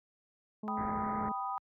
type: harmonic tone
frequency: 213.2 Hz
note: G#3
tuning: 46 cents sharp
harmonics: 1 / 2 / 3 / 4 / 5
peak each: -37 / -47 / -52 / -54 / -58 dBFS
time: 0.63-1.32 s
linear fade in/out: 5 ms
type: chord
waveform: sine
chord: G augmented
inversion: none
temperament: equal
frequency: 784 / 987.8 / 1244.5 Hz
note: G5 / B5 / D#6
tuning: 0 / 0 / 0 cents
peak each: -38 dBFS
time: 0.68-1.58 s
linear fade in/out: 0 ms
type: low-pass noise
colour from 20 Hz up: pink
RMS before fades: -42 dBFS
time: 0.77-1.29 s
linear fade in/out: 5 ms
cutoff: 2100 Hz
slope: 96 dB/octave
effects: high-pass 60 Hz 12 dB/octave